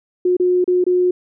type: tone with dropouts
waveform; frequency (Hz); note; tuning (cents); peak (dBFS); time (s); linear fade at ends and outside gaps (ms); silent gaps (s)
sine; 361.1; F#4; -42; -12; 0.25-1.11; 5; 0.368-0.398 / 0.643-0.677 / 0.841-0.865
effects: none

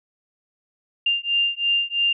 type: beating tone pair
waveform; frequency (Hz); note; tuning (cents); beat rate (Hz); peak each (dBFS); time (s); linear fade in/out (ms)
sine; 2794 / 2797; F7 / F7; 0 / +2; 3; -22; 1.06-2.13; 5
effects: none

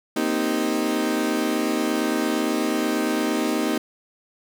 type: chord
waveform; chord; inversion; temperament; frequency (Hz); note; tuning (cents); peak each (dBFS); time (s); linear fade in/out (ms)
35% pulse; C minor seventh; third; equal with one note detuned; 233.1 / 261.6 / 311.1 / 388.6; Bb3 / C4 / Eb4 / G4; 0 / 0 / 0 / -15; -25 / -26 / -23 / -27; 0.16-3.78; 5
effects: none

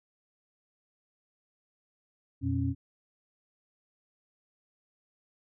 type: tone cluster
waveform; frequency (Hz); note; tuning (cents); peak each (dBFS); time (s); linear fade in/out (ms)
sine; 88.4 / 121 / 273.2; F2 / B2 / C#4; +22 / -35 / -25; -31; 2.41-2.75; 50
effects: none

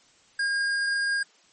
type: tone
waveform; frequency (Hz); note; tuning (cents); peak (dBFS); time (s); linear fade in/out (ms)
square; 1620; G#6; -43; -24; 0.39-1.23; 5
effects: white hiss -59 dBFS RMS until 1.52 s + MP3 32 kbps

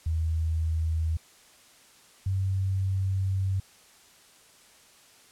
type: tone pair in turn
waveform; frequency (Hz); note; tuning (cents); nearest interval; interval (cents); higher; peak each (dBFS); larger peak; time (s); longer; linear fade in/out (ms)
sine; 80.5 / 95.73; E2 / G2; -41 / -41; minor third; 300; second; -24; neither; 0.06-1.17 / 2.26-3.6; second; 5
effects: white hiss -56 dBFS RMS until 5.31 s + low-pass 10000 Hz 12 dB/octave

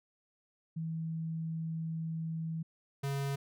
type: tone pair in turn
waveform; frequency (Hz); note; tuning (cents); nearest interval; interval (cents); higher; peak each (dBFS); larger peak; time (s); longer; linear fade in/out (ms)
sine / square; 162.1 / 138.93; E3 / C#3; -29 / +4; minor third; 267; first; -34 / -33; second; 0.76-2.63 / 3.03-3.36; first; 10
effects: none

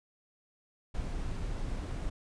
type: noise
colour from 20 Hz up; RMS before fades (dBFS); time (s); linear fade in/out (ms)
brown; -35; 0.94-2.1; 10
effects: resampled to 22050 Hz

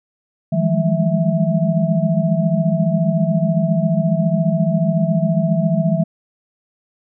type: tone cluster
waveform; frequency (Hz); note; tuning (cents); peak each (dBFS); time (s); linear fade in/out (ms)
sine; 159.8 / 174.2 / 201.4 / 209.2 / 655; D#3 / F3 / G3 / G#3 / E5; +47 / -4 / +47 / +13 / -11; -18 / -18 / -24 / -23 / -22; 0.52-6.04; 10
effects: none

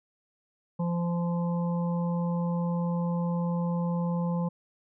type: harmonic tone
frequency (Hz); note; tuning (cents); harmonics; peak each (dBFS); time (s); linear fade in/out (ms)
172.3; F3; -23; 1 / 3 / 5 / 6; -26 / -36 / -40 / -42; 0.79-4.49; 10
effects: none

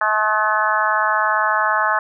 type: harmonic tone with a mistuned harmonic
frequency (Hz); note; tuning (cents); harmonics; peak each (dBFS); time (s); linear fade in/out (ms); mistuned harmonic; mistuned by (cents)
214.7; A3; -42; 3 / 4 / 5 / 6 / 7 / 8; -25 / -22 / -21 / -22 / -22 / -23; 0.01-1.99; 2; 6; -19
effects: none

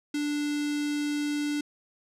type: tone with notch filter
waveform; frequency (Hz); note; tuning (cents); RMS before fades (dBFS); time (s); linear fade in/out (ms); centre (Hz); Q
square; 293.7; D4; 0; -29; 0.14-1.61; 5; 780; 0.61
effects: low-pass 9000 Hz 12 dB/octave

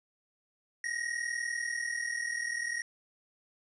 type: tone pair together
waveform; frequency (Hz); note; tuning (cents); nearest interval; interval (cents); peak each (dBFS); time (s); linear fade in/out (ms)
square; 1864.7 / 1905; A#6 / A#6; 0 / +37; unison; 37; -36 / -36; 0.84-2.82; 2
effects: resampled to 24000 Hz + 10-bit

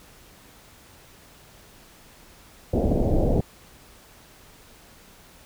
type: low-pass noise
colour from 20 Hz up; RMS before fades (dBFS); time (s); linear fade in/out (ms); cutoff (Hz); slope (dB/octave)
pink; -21; 2.73-3.41; 5; 700; 48
effects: pink hiss -51 dBFS RMS until 5.45 s

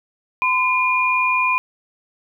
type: tone pair together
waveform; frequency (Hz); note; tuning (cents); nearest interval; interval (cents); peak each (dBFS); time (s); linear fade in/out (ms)
sine; 1018 / 2423; C6 / D#7; -48 / -47; octave + minor third; 1501; -18; 0.42-1.58; 0
effects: 9-bit

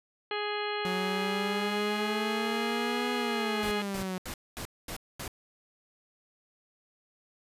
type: harmonic tone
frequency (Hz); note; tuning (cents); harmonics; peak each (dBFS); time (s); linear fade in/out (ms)
416.3; G#4; +4; 1 / 2 / 3 / 4 / 5 / 6 / 7 / 8 / 10; -34 / -37 / -39 / -40 / -41 / -42 / -42 / -43 / -44; 0.31-3.82; 2
type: exponential two-way sweep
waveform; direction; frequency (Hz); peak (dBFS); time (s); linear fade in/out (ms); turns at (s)
sawtooth; up then down; 182.8 to 246.4 to 182.8; -28; 0.85-4.18; 0; 3.13
type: noise bursts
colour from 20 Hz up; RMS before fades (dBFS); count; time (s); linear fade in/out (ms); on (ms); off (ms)
pink; -38; 6; 3.63-5.278; 0; 83; 230
effects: resampled to 32000 Hz

